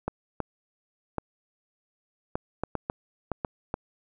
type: clicks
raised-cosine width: 1 ms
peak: -14 dBFS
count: 10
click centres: 0.08 / 0.403 / 1.183 / 2.355 / 2.636 / 2.753 / 2.899 / 3.317 / 3.448 / 3.741 s
effects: none